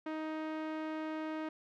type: tone with low-pass filter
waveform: sawtooth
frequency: 313.1 Hz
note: D#4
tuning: 11 cents sharp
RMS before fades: -39 dBFS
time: 0.06-1.49 s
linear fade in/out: 5 ms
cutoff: 2100 Hz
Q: 0.81
effects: none